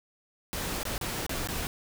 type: noise with dropouts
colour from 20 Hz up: pink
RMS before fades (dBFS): -33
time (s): 0.53-1.67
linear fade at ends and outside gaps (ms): 0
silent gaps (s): 0.831-0.853 / 0.979-1.012 / 1.265-1.294 / 1.473-1.487
effects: none